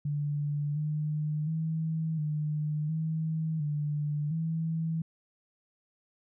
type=tone with pitch steps; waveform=sine; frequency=146.3 / 151.7 / 160.2 / 151.2 / 159.3 / 148.2 / 162.2 Hz; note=D3 / D#3 / E3 / D#3 / D#3 / D3 / E3; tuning=-6 / -44 / -49 / -49 / +41 / +16 / -28 cents; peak=-28 dBFS; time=0.05-5.02 s; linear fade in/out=5 ms; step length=710 ms; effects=none